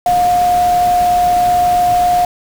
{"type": "tone in noise", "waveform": "sine", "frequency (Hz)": 713, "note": "F5", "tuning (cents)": 36, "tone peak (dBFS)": -9, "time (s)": [0.06, 2.25], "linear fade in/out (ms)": 2, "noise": "pink", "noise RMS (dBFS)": -26, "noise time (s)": [0.06, 2.25], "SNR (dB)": 14, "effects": []}